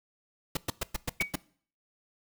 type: noise bursts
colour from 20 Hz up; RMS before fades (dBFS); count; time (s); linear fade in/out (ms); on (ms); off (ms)
pink; -30; 7; 0.55-1.357; 5; 21; 110
type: tone with exponential decay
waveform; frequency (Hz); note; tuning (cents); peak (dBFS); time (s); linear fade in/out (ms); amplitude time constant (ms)
sine; 2252; C#7; +27; -23; 1.2-1.33; 5; 27
effects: noise-tail reverb RT60 0.5 s tail -21 dB re dry